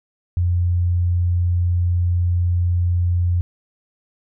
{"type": "tone", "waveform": "sine", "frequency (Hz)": 88, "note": "F2", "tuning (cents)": 14, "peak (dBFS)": -15, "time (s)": [0.37, 3.41], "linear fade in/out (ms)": 0, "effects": []}